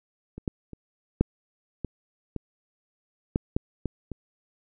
clicks, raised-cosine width 3 ms, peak -25 / -14 / -27 / -6 / -17 / -18 / -10 / -10 / -15 / -21 dBFS, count 10, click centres 0.38 / 0.478 / 0.733 / 1.21 / 1.847 / 2.363 / 3.359 / 3.565 / 3.857 / 4.117 s, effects none

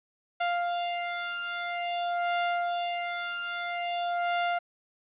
sawtooth beating tone pair, 698.5 / 699 Hz, F5 / F5, 0 / +1 cents, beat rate 0.5 Hz, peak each -27 / -28 dBFS, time 0.4-4.59 s, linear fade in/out 10 ms, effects resampled to 8000 Hz + 10-bit

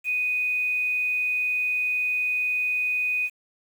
sine tone with quantisation, 2489 Hz, D#7, in tune, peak -22 dBFS, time 0.04-3.3 s, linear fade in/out 50 ms, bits 8, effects none

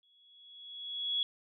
sine tone with exponential growth, 3358 Hz, G#7, 18 cents sharp, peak -27 dBFS, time 0.03-1.23 s, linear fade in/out 1 ms, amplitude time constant 260 ms, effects none

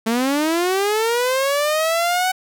sawtooth linear sweep, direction up, 219.3 to 753 Hz, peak -13 dBFS, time 0.06-2.32 s, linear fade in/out 10 ms, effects none

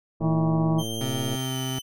harmonic tone, 160.7 Hz, E3, 44 cents flat, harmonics 1 / 2 / 4 / 5 / 6 / 7, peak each -21 / -27 / -33 / -35 / -37 / -38 dBFS, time 0.2-0.84 s, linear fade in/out 50 ms
click train, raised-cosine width 2 ms, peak -21 dBFS, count 130, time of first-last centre 0.21-1.352 s, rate 113 Hz
sawtooth tone with pitch glide, 3152 to 3041 Hz, G7 to F#7, +9 to +47 cents, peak -30 dBFS, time 0.78-1.82 s, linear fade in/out 20 ms, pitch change -62 cents, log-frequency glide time 1.39-1.57 s
25% pulse tone, 130.9 Hz, C3, 1 cent sharp, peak -24 dBFS, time 1.01-1.79 s, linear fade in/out 2 ms
effects none

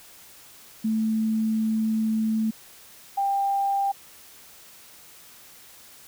sine tone pair in turn, 220 / 792.9 Hz, A3 / G5, 0 / +20 cents, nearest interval octave + minor seventh, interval 2220 cents, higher second, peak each -21 dBFS, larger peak neither, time 0.84-2.51 / 3.17-3.92 s, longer first, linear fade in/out 10 ms, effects white hiss -49 dBFS RMS until 6.07 s

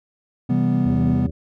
triangle chord, C major seventh, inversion none, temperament equal, 130.81 / 164.81 / 196 / 246.9 Hz, C3 / E3 / G3 / B3, 0 / 0 / 0 / 0 cents, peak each -20 / -22 / -21 / -18 dBFS, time 0.49-1.27 s, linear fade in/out 10 ms
harmonic tone, 80.8 Hz, E2, 34 cents flat, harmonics 1 / 2 / 3 / 4 / 5 / 7, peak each -26 / -32 / -36 / -38 / -40 / -43 dBFS, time 0.85-1.31 s, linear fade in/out 10 ms
effects none

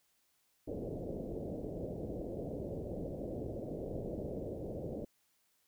white low-pass noise, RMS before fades -41 dBFS, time 0.67-5.05 s, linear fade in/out 10 ms, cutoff 590 Hz, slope 48 dB/octave, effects white hiss -75 dBFS RMS until 5.67 s

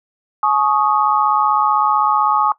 sine chord, Ab suspended fourth, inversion none, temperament equal with one note detuned, 849 / 1108.7 / 1244.5 Hz, Ab5 / Db6 / Eb6, +38 / 0 / 0 cents, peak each -17 dBFS, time 0.43-2.52 s, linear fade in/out 2 ms, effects noise-tail reverb RT60 0.1 s tail -17 dB re dry

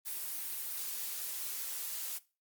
blue noise with high-pass filter sweep, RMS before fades -39 dBFS, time 0.05-2.19 s, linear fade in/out 20 ms, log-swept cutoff 220 to 350 Hz, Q 1.4, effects noise-tail reverb RT60 0.3 s tail -19 dB re dry + Opus 32 kbps

